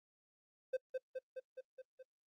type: tone with echo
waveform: triangle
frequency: 517 Hz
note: C5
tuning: 21 cents flat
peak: -31 dBFS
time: 0.73-0.77 s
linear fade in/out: 10 ms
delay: 210 ms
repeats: 6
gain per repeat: -3 dB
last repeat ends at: 2.03 s
effects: noise-tail reverb RT60 0.1 s tail -26 dB re dry + Opus 48 kbps